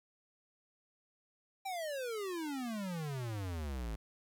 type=exponential sweep; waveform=square; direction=down; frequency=795 to 51.6 Hz; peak=-38 dBFS; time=1.65-3.96 s; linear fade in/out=10 ms; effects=11-bit

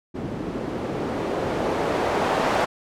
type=noise with low-pass filter sweep; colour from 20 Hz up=blue; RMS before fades=-25 dBFS; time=0.14-2.66 s; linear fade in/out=20 ms; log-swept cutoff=250 to 780 Hz; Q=1; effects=none

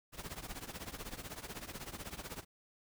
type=noise with tremolo; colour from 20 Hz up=pink; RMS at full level=-42 dBFS; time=0.12-2.45 s; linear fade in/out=50 ms; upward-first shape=triangle; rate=16 Hz; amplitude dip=90%; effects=none

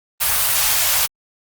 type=band-stop noise; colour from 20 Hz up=white; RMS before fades=-17 dBFS; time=0.2-1.07 s; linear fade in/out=20 ms; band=130 to 600 Hz; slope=24 dB/octave; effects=Opus 32 kbps

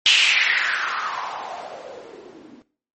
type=noise with low-pass filter sweep; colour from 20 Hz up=violet; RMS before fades=-23 dBFS; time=0.06-2.62 s; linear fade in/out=0 ms; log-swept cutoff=3100 to 260 Hz; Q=4.6; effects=noise-tail reverb RT60 0.5 s tail -19 dB re dry + MP3 32 kbps

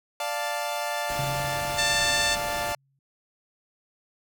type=chord; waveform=sawtooth; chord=D minor; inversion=none; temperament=equal; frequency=587.3 / 698.5 / 880 Hz; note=D5 / F5 / A5; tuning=0 / 0 / 0 cents; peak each=-28 dBFS; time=0.2-2.75 s; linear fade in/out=2 ms
type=noise; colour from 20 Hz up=pink; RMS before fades=-37 dBFS; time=1.09-2.73 s; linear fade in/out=5 ms
type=tone with exponential decay; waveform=sine; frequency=136.6 Hz; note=C#3; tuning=25 cents flat; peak=-28 dBFS; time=1.19-2.99 s; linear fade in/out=2 ms; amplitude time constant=390 ms
type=harmonic tone; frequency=889 Hz; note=A5; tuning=18 cents sharp; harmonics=2 / 3 / 4 / 5 / 6 / 7 / 8 / 9 / 10; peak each=-27 / -31 / -29 / -30 / -36 / -34 / -36 / -37 / -39 dBFS; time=1.77-2.36 s; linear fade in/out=20 ms
effects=none

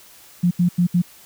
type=tone bursts at uneven times; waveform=sine; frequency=176.1 Hz; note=F3; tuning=15 cents sharp; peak=-13 dBFS; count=4; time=0.43-0.51 / 0.59-0.69 / 0.78-0.87 / 0.94-1.02 s; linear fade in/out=10 ms; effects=white hiss -47 dBFS RMS until 1.25 s

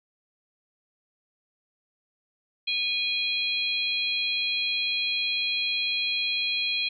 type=harmonic tone; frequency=822 Hz; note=G#5; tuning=18 cents flat; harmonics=3 / 4 / 5; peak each=-28 / -29 / -30 dBFS; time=2.67-6.89 s; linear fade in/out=10 ms; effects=none

